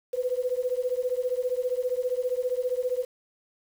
sine beating tone pair, 493.9 / 508.9 Hz, B4 / C5, 0 / -48 cents, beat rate 15 Hz, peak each -28 dBFS, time 0.13-3.05 s, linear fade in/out 10 ms, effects 8-bit

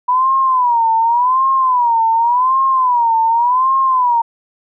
sine tone with vibrato, 981 Hz, B5, 12 cents flat, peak -10 dBFS, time 0.08-4.22 s, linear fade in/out 10 ms, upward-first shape sine, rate 0.88 Hz, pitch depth 150 cents each way, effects none

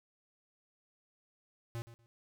square tone with echo, 116.54 Hz, A#2, in tune, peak -38 dBFS, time 1.75-1.82 s, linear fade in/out 0 ms, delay 120 ms, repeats 2, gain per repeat -14 dB, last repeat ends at 2.06 s, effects none

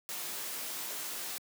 white noise with comb filter, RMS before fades -39 dBFS, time 0.09-1.38 s, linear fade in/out 0 ms, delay 18 ms, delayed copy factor -0.55, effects high-pass 200 Hz 12 dB/octave

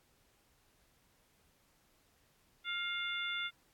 harmonic tone with a mistuned harmonic, 698.5 Hz, F5, in tune, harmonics 2 / 3 / 4 / 5, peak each -40 / -40 / -45 / -40 dBFS, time 2.64-3.51 s, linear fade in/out 50 ms, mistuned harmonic 3, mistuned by +25 cents, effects pink hiss -71 dBFS RMS until 3.73 s + AAC 64 kbps

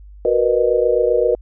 sine chord, B major seventh, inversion second, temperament equal with one note detuned, 370 / 466.2 / 493.9 / 613 Hz, F#4 / A#4 / B4 / D#5, 0 / 0 / 0 / -26 cents, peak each -21 / -17 / -17 / -20 dBFS, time 0.25-1.35 s, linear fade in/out 2 ms, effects added 50 Hz sine -37 dBFS peak until 1.41 s

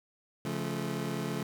25% pulse chord, Db augmented, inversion none, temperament just, 138.59 / 173.24 / 216.5 Hz, Db3 / F3 / A3, 0 / -14 / -28 cents, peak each -33 dBFS, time 0.45-1.43 s, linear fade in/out 2 ms, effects none

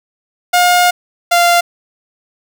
sawtooth tone pair in turn, 713 / 694.3 Hz, F5 / F5, +36 / -10 cents, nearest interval unison, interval 46 cents, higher first, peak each -4 dBFS, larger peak neither, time 0.53-0.91 / 1.31-1.61 s, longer first, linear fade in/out 10 ms, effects none

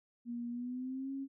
sine tone with pitch glide, 238.2 to 272 Hz, A#3 to C#4, +38 to -33 cents, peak -37 dBFS, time 0.25-1.28 s, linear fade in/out 50 ms, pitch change +229 cents, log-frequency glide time 0.5-1.12 s, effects none

